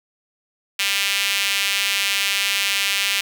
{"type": "tone with high-pass filter", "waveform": "sawtooth", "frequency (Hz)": 198.4, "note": "G3", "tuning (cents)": 21, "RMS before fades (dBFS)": -21, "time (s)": [0.79, 3.21], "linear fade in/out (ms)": 5, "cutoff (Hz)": 2600, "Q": 2.1, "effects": []}